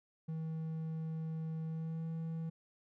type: tone with pitch glide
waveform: triangle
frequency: 160.2 to 162.81 Hz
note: E3 to E3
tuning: -49 to -21 cents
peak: -35 dBFS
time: 0.28-2.5 s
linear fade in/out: 10 ms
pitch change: +28 cents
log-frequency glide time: 1.65-2.06 s
effects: none